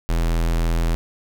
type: tone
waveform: square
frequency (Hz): 41.61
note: E1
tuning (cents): +17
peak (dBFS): -18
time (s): 0.09-0.95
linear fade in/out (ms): 0
effects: none